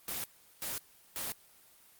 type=noise bursts; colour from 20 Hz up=white; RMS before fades=-37 dBFS; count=3; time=0.08-1.32 s; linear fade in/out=0 ms; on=160 ms; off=380 ms; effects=white hiss -61 dBFS RMS until 1.99 s + Opus 24 kbps